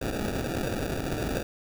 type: noise with sample-and-hold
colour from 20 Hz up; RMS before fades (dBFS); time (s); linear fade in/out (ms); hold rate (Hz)
violet; -30; 0.01-1.43; 5; 1050
effects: none